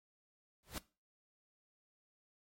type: noise with exponential growth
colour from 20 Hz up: pink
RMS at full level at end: -38 dBFS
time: 0.63-0.78 s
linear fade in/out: 0 ms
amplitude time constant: 32 ms
effects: noise-tail reverb RT60 0.3 s tail -19 dB re dry + MP3 64 kbps